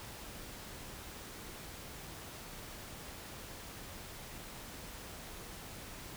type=silence; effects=pink hiss -48 dBFS RMS until 6.16 s